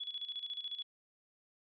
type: tone with tremolo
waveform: sine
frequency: 3391 Hz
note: G#7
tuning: 35 cents sharp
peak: -37 dBFS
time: 0-0.83 s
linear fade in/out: 10 ms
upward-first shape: square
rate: 14 Hz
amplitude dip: 70%
effects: resampled to 11025 Hz